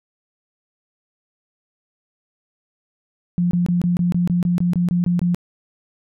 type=tone bursts; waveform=sine; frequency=175.5 Hz; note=F3; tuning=9 cents sharp; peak=-15 dBFS; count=13; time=3.38-5.346 s; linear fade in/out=0 ms; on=130 ms; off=23 ms; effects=none